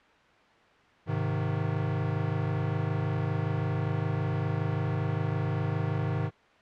square chord, Ab major, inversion none, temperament equal with one note detuned, 103.83 / 130.81 / 156.1 Hz, Ab2 / C3 / Eb3, 0 / 0 / +6 cents, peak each -32 / -33 / -32 dBFS, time 1.06-6.31 s, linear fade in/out 50 ms, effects white hiss -58 dBFS RMS until 6.61 s + low-pass 2000 Hz 12 dB/octave

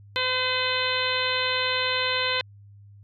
harmonic tone, 510 Hz, C5, 44 cents flat, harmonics 1 / 2 / 3 / 4 / 5 / 6 / 7 / 8, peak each -31 / -31 / -31 / -31 / -31 / -31 / -31 / -31 dBFS, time 0.16-2.41 s, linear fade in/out 0 ms, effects added 101 Hz sine -46 dBFS peak until 3.03 s + AAC 48 kbps

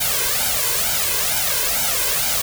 white noise with flanger, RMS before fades -20 dBFS, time 0-2.42 s, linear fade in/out 10 ms, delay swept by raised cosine 1.3 to 1.99 ms, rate 2.2 Hz, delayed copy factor +0.85, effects none

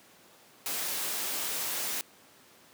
white noise, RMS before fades -33 dBFS, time 0.66-2.01 s, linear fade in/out 0 ms, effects pink hiss -57 dBFS RMS until 2.73 s + high-pass 200 Hz 12 dB/octave

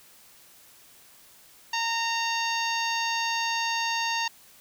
harmonic tone, 920 Hz, A#5, 23 cents flat, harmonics 1 / 2 / 3 / 4 / 5 / 6 / 7, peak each -29 / -32 / -32 / -36 / -34 / -39 / -38 dBFS, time 1.73-4.28 s, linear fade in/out 5 ms, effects white hiss -54 dBFS RMS until 4.6 s

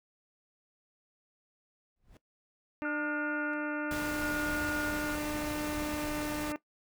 brown noise with exponential growth, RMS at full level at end -45 dBFS, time 1.96-2.17 s, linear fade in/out 2 ms, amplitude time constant 44 ms
harmonic tone, 299.4 Hz, D4, 33 cents sharp, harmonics 1 / 2 / 3 / 4 / 5 / 6 / 7 / 8 / 9, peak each -34 / -40 / -44 / -46 / -48 / -50 / -51 / -52 / -53 dBFS, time 2.82-6.56 s, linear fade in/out 0 ms
sine tone with tremolo, 1437 Hz, F6, 49 cents sharp, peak -32 dBFS, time 2.85-5.15 s, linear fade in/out 2 ms, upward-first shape square, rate 0.73 Hz, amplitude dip 35%
pink noise, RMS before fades -40 dBFS, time 3.91-6.52 s, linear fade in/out 0 ms
effects noise-tail reverb RT60 0.1 s tail -17 dB re dry

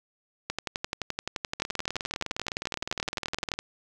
two click trains, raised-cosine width 0.2 ms, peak -12 / -14 dBFS, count 36 / 40, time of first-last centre 0.5-3.517 / 1.6-3.59 s, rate 11.6 / 19.6 Hz, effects none

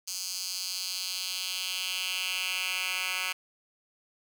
10% pulse tone with high-pass filter sweep, 185 Hz, F#3, in tune, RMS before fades -33 dBFS, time 0.07-3.33 s, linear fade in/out 10 ms, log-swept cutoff 5500 to 2000 Hz, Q 2.3, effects none

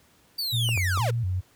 45% pulse linear sweep, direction down, 4699 to 408.8 Hz, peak -26 dBFS, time 0.38-1.11 s, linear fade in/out 10 ms
sine tone with vibrato, 103.83 Hz, G#2, in tune, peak -23 dBFS, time 0.52-1.41 s, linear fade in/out 20 ms, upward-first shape square, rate 2.1 Hz, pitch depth 210 cents each way
clicks, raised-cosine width 1 ms, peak -22 dBFS, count 3, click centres 0.69 / 0.776 / 0.975 s
effects pink hiss -60 dBFS RMS until 1.55 s + high-pass 60 Hz 12 dB/octave

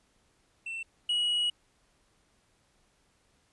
triangle tone pair in turn, 2688 / 2911 Hz, E7 / F#7, +33 / -29 cents, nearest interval minor second, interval 138 cents, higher second, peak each -33 / -24 dBFS, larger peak second, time 0.66-0.83 / 1.09-1.5 s, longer second, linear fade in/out 5 ms, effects pink hiss -69 dBFS RMS until 3.52 s + resampled to 24000 Hz

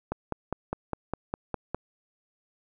click train, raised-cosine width 1 ms, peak -15 dBFS, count 9, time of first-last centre 0.12-1.746 s, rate 4.92 Hz, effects none

